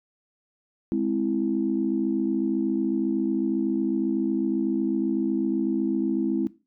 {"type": "chord", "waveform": "sine", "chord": "Ab augmented", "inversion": "none", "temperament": "equal", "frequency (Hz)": [207.7, 261.6, 329.6], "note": ["Ab3", "C4", "E4"], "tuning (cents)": [0, 0, 0], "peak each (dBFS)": [-27, -26, -25], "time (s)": [0.92, 6.47], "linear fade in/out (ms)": 0, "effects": ["noise-tail reverb RT60 0.3 s tail -18 dB re dry", "tanh soft clip ceiling -12 dBFS"]}